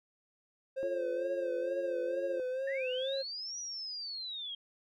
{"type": "tone with vibrato", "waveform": "triangle", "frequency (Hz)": 525, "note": "C5", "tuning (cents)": 6, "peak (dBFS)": -31, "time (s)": [0.76, 3.23], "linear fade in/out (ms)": 20, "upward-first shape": "sine", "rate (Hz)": 2.2, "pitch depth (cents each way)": 66}
{"type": "chord", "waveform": "sine", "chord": "F augmented", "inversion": "none", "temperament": "equal with one note detuned", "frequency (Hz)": [349.2, 440, 557.9], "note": ["F4", "A4", "C#5"], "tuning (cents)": [0, 0, 11], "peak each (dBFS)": [-39, -44, -42], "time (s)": [0.83, 2.4], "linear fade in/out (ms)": 0}
{"type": "linear two-way sweep", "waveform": "sine", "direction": "up then down", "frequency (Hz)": [1760, 5870, 3201], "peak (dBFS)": -38, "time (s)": [2.67, 4.55], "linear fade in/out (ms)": 5, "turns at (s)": 3.59}
{"effects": []}